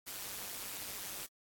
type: noise with amplitude modulation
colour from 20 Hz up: white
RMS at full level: -40 dBFS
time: 0.06-1.27 s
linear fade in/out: 20 ms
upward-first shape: sine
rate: 197 Hz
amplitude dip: 75%
effects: AAC 64 kbps